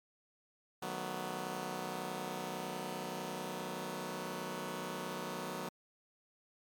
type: chord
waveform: 10% pulse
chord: B dominant seventh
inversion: first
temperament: just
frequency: 154.34 / 185.21 / 222.2 / 246.9 Hz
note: D#3 / F#3 / A3 / B3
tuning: -14 / +2 / +17 / 0 cents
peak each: -38 / -34 / -39 / -36 dBFS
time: 0.82-5.69 s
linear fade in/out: 5 ms
effects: MP3 96 kbps